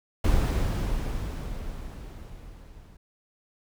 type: noise with level ramp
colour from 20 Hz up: brown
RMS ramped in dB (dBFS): -21 to -49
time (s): 0.24-2.97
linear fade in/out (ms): 5
effects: none